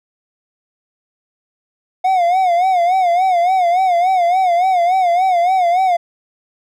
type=tone with vibrato; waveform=triangle; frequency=723 Hz; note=F#5; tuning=40 cents flat; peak=-9 dBFS; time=2.04-5.97 s; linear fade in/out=10 ms; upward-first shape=sine; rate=3.5 Hz; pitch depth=100 cents each way; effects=none